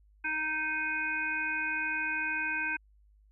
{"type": "harmonic tone", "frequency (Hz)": 311.1, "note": "D#4", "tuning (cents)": 0, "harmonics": [1, 3, 5, 7, 8], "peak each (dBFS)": [-44, -41, -32, -40, -34], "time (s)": [0.24, 2.77], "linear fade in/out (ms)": 10, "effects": ["added 51 Hz sine -59 dBFS peak until 3.31 s"]}